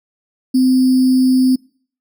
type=tone with sample-and-hold; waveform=sine; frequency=257.6 Hz; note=C4; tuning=27 cents flat; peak=-9 dBFS; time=0.54-1.56 s; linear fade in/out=10 ms; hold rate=4900 Hz; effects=noise-tail reverb RT60 0.5 s tail -25 dB re dry